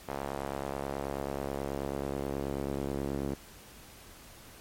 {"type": "tone with band-pass filter sweep", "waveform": "sawtooth", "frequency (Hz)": 69.3, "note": "C#2", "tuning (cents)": 0, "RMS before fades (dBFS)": -35, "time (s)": [0.08, 3.35], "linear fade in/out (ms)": 10, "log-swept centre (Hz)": [770, 340], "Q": 1.2, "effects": ["pink hiss -52 dBFS RMS until 4.6 s", "MP3 64 kbps"]}